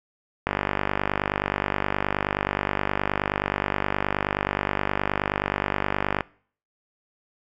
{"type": "click train", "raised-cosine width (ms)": 0.5, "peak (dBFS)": -7, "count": 285, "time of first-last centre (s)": [0.47, 6.207], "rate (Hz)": 49.5, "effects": ["noise-tail reverb RT60 0.5 s tail -22 dB re dry"]}